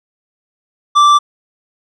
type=tone with tanh clipping; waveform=sine; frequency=1171 Hz; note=D6; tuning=5 cents flat; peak=-7 dBFS; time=0.95-1.19 s; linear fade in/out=20 ms; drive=10 dB; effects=none